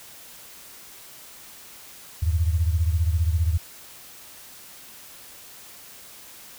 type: beating tone pair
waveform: sine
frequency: 79.4 / 94.4 Hz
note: D#2 / F#2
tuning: +36 / +35 cents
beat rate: 15 Hz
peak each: -20 / -25 dBFS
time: 2.22-3.58 s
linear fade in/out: 10 ms
effects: white hiss -45 dBFS RMS until 6.58 s

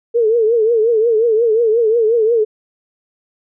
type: tone with vibrato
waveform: sine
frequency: 452.1 Hz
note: A4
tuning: 47 cents sharp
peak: -10 dBFS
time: 0.14-2.45 s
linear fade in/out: 20 ms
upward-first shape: triangle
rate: 5.6 Hz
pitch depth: 120 cents each way
effects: none

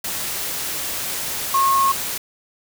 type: tone in noise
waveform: sine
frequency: 1086 Hz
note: C#6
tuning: 36 cents flat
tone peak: -14 dBFS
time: 1.54-1.92 s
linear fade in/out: 5 ms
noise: white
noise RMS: -26 dBFS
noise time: 0.04-2.18 s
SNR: +9 dB
effects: none

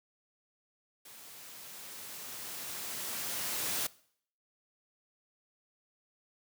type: noise with level ramp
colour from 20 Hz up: white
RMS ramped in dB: -52 to -33 dBFS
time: 1.05-3.87 s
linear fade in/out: 5 ms
effects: noise-tail reverb RT60 0.6 s tail -21 dB re dry + high-pass 100 Hz 12 dB/octave

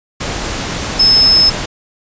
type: tone in noise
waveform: sine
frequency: 5200 Hz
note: E8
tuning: 24 cents flat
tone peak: -6 dBFS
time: 0.99-1.5 s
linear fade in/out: 10 ms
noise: pink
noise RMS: -20 dBFS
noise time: 0.2-1.66 s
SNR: +11 dB
effects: resampled to 16000 Hz

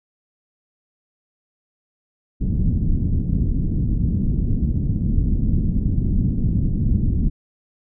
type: low-pass noise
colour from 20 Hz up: pink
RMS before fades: -19 dBFS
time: 2.4-7.3 s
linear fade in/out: 20 ms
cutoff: 240 Hz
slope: 24 dB/octave
effects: none

